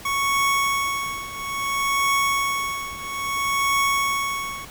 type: tone with tremolo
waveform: 25% pulse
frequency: 1108.7 Hz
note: C#6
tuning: in tune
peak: -14 dBFS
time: 0.05-4.65 s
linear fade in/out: 5 ms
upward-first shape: triangle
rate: 0.6 Hz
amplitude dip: 85%
effects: pink hiss -41 dBFS RMS until 4.7 s